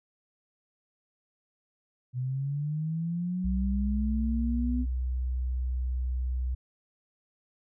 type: linear sweep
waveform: sine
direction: up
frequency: 123.47 to 251.8 Hz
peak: -28 dBFS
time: 2.13-4.86 s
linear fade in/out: 50 ms
type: tone with pitch glide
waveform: sine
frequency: 62.2 to 62.89 Hz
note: B1 to B1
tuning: +13 to +32 cents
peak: -27 dBFS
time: 3.44-6.55 s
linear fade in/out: 10 ms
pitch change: +19 cents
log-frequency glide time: 4.32-5.04 s
effects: none